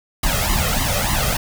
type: noise with flanger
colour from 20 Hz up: pink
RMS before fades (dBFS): -19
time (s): 0.23-1.37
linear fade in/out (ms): 5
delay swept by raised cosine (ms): 1 to 1.59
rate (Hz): 3.4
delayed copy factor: +0.85
effects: none